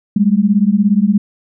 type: beating tone pair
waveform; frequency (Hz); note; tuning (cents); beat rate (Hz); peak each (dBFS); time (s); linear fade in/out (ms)
sine; 196 / 213; G3 / G#3; 0 / +44; 17; -12; 0.16-1.18; 5
effects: none